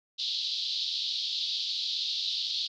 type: band-pass noise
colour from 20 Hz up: white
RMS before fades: -32 dBFS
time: 0.18-2.68 s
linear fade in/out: 20 ms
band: 3400 to 4500 Hz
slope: 48 dB/octave
effects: none